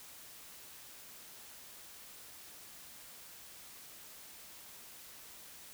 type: silence
effects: white hiss -53 dBFS RMS until 5.73 s